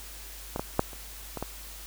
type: clicks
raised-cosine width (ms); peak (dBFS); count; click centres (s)
1; -17 / -15 / -7 / -30 / -20 / -17; 6; 0.561 / 0.595 / 0.794 / 0.932 / 1.373 / 1.426
effects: added 50 Hz sine -45 dBFS peak until 1.86 s + white hiss -45 dBFS RMS until 1.86 s